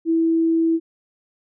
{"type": "tone", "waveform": "sine", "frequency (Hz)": 328, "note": "E4", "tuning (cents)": -9, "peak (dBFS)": -15, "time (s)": [0.05, 0.8], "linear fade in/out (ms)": 50, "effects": []}